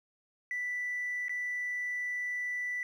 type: tone with dropouts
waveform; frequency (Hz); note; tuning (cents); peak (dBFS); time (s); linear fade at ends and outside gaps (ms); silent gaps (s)
triangle; 1975.5; B6; 0; -29; 0.51-2.83; 1; 1.283-1.294
effects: tanh soft clip ceiling -29 dBFS